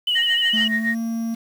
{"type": "tone with vibrato", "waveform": "sine", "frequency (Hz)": 2960, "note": "F#7", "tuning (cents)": 0, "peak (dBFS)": -17, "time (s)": [0.07, 0.68], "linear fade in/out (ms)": 5, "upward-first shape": "sine", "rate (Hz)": 13, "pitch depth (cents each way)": 48}
{"type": "tone with tremolo", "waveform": "sine", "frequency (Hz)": 1864.7, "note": "A#6", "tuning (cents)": 0, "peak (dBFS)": -17, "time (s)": [0.15, 0.95], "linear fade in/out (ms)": 10, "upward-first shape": "sine", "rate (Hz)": 7.1, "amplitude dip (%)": 85}
{"type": "tone with pitch glide", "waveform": "triangle", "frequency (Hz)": [220, 228.3], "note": ["A3", "A#3"], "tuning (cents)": [0, -36], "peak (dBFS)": -20, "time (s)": [0.53, 1.35], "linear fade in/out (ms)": 10, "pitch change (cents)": 64, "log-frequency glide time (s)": [0.73, 0.98]}
{"effects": ["tanh soft clip ceiling -10 dBFS", "7-bit"]}